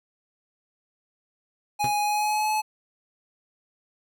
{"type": "tone with pitch glide", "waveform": "square", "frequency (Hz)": [830.6, 858.4], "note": ["G#5", "A5"], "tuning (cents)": [0, -43], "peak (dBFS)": -23, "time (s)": [1.79, 2.62], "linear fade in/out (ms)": 20, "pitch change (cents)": 57, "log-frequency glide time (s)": [2.01, 2.51]}
{"type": "tone with exponential decay", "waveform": "sawtooth", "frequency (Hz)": 126.9, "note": "B2", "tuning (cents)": 47, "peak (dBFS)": -23, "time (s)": [1.84, 1.95], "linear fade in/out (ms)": 0, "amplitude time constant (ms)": 23}
{"effects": []}